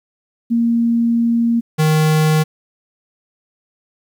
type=tone pair in turn; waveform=sine / square; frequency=233.1 / 155.58 Hz; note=A#3 / D#3; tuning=0 / 0 cents; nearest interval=perfect fifth; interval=700 cents; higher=first; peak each=-12 dBFS; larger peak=neither; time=0.5-1.61 / 1.78-2.44 s; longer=first; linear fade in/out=20 ms; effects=9-bit